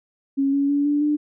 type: tone with pitch steps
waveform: sine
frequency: 274.8 / 280.3 / 285.8 / 291.5 / 297.3 Hz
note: C#4 / C#4 / D4 / D4 / D4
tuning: -15 / +19 / -47 / -13 / +21 cents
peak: -17 dBFS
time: 0.37-1.17 s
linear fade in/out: 20 ms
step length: 160 ms
effects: none